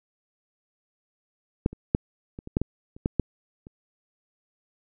clicks, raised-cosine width 3 ms, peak -7 / -26 / -6 / -24 / -25 / -8 / -13 / -30 / -10 / -8 / -30 dBFS, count 11, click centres 1.661 / 1.73 / 1.949 / 2.389 / 2.474 / 2.569 / 2.616 / 2.965 / 3.059 / 3.197 / 3.669 s, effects none

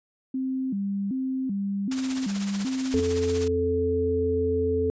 sine tone with vibrato, 228.1 Hz, A#3, 37 cents flat, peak -25 dBFS, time 0.34-3 s, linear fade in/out 5 ms, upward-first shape square, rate 1.3 Hz, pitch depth 240 cents each way
white noise with tremolo, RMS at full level -33 dBFS, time 1.91-3.48 s, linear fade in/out 5 ms, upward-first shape sine, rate 16 Hz, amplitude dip 60%
harmonic tone, 87.31 Hz, F2, in tune, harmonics 1 / 3 / 5, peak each -29 / -30 / -23 dBFS, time 2.94-4.9 s, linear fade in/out 0 ms
effects resampled to 16000 Hz

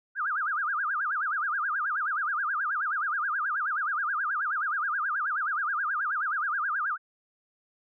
sine tone with vibrato, 1396.9 Hz, F6, in tune, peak -26 dBFS, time 0.15-6.98 s, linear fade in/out 50 ms, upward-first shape sine, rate 9.4 Hz, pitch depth 280 cents each way, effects none

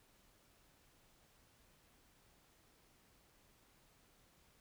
silence, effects pink hiss -70 dBFS RMS until 4.6 s

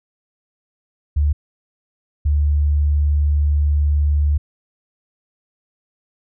sine tone pair in turn, 73.42 / 73.42 Hz, D2 / D2, 0 / 0 cents, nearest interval unison, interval 0 cents, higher neither, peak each -13 dBFS, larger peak neither, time 1.16-1.33 / 2.25-4.38 s, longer second, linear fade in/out 10 ms, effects none

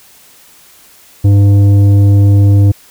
sine tone with tanh clipping, 100.4 Hz, G2, 42 cents sharp, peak -5 dBFS, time 1.24-2.72 s, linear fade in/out 10 ms, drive 9 dB, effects white hiss -42 dBFS RMS until 2.9 s

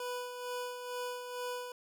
25% pulse tone with tremolo, 493.9 Hz, B4, in tune, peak -32 dBFS, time 0-1.72 s, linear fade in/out 2 ms, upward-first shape sine, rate 2.2 Hz, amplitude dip 50%, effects none

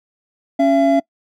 triangle tone pair together, 277.2 / 674.7 Hz, C#4 / E5, 0 / +40 cents, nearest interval octave + minor third, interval 1540 cents, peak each -12 dBFS, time 0.59-1 s, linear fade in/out 10 ms, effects noise-tail reverb RT60 0.1 s tail -23 dB re dry

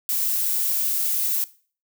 violet noise, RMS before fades -23 dBFS, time 0.09-1.44 s, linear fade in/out 0 ms, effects noise-tail reverb RT60 0.4 s tail -18 dB re dry

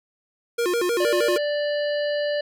square tone with vibrato, 410 Hz, G#4, 22 cents flat, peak -21 dBFS, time 0.58-1.38 s, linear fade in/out 10 ms, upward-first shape square, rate 6.4 Hz, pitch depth 240 cents each way
harmonic tone, 587.3 Hz, D5, in tune, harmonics 1 / 3 / 5 / 7 / 8, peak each -22 / -32 / -36 / -39 / -40 dBFS, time 1-2.41 s, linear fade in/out 5 ms
effects none

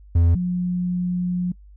triangle / sine tone pair in turn, 84.6 / 178.93 Hz, E2 / F3, +45 / +42 cents, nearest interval octave + minor second, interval 1297 cents, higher second, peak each -11 / -20 dBFS, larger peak first, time 0.15-0.35 / 0.35-1.52 s, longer second, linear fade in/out 5 ms, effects noise-tail reverb RT60 0.1 s tail -26 dB re dry + added 50 Hz sine -43 dBFS peak until 1.76 s

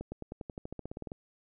accelerating click train, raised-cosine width 2 ms, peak -26 dBFS, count 16, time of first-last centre 0.01-1.119 s, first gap 110 ms, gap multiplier 0.94, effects none

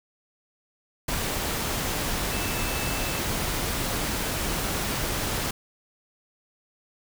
sine tone in noise, 2637 Hz, E7, in tune, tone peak -37 dBFS, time 2.31-3.19 s, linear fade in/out 5 ms, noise pink, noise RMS -28 dBFS, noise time 1.08-5.51 s, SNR -12 dB, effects none

